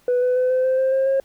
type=tone with pitch steps; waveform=sine; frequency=493.9 / 500.2 / 506.6 / 513.1 / 519.7 / 526.3 / 533 / 539.8 Hz; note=B4 / B4 / B4 / C5 / C5 / C5 / C5 / C#5; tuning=0 / +22 / +44 / -34 / -12 / +10 / +32 / -46 cents; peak=-14 dBFS; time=0.08-1.2 s; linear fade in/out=2 ms; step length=140 ms; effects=tanh soft clip ceiling -14 dBFS + pink hiss -58 dBFS RMS until 1.24 s